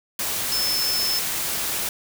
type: tone in noise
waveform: sine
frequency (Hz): 5260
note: E8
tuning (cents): -5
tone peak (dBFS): -22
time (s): 0.52-1.19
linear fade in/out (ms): 2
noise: white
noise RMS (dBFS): -26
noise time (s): 0.19-1.89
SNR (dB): +1
effects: none